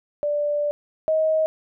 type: tone pair in turn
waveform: sine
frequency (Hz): 587.3 / 630.9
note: D5 / D#5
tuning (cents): 0 / +24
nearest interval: minor second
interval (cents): 124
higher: second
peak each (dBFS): -20 / -17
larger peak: second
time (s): 0.23-0.71 / 1.08-1.46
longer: first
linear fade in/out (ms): 0
effects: none